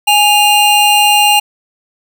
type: tone pair together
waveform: square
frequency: 830.7 / 2794 Hz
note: G#5 / F7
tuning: 0 / 0 cents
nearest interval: octave + major sixth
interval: 2100 cents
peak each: -10 dBFS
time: 0.07-1.4 s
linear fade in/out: 10 ms
effects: none